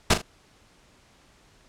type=noise with echo; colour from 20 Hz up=pink; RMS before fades=-17 dBFS; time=0.1-0.14 s; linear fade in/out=5 ms; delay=39 ms; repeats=2; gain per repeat=-10 dB; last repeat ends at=0.218 s; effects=pink hiss -58 dBFS RMS until 1.68 s + low-pass 8000 Hz 12 dB/octave